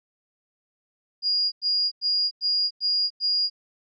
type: tone bursts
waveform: sine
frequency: 4853 Hz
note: D#8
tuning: 44 cents flat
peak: -20 dBFS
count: 6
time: 1.22-3.5 s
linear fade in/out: 50 ms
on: 300 ms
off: 96 ms
effects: none